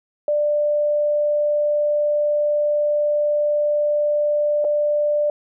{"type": "tone with dropouts", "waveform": "sine", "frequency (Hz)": 592, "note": "D5", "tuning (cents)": 14, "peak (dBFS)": -16, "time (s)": [0.28, 5.3], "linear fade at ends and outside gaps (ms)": 2, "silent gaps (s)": [4.644, 4.648], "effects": []}